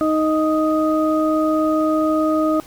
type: harmonic tone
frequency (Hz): 311.9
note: D#4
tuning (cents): +4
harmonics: 1 / 2 / 4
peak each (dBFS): -17 / -20 / -23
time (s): 0.01-2.6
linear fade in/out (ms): 0
effects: pink hiss -43 dBFS RMS until 2.66 s